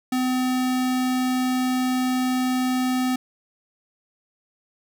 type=tone; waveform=square; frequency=254.8 Hz; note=C4; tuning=46 cents flat; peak=-21 dBFS; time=0.12-3.16 s; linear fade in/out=5 ms; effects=none